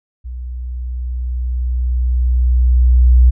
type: tone with level ramp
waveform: sine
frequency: 61.74 Hz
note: B1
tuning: in tune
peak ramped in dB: -24 to -4 dBFS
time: 0.24-3.31 s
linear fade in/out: 20 ms
effects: none